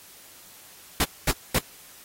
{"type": "noise bursts", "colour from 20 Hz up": "pink", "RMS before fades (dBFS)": -22, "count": 3, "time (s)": [1, 1.586], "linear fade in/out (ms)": 2, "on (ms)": 42, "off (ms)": 230, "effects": ["white hiss -49 dBFS RMS until 2.04 s", "AAC 48 kbps"]}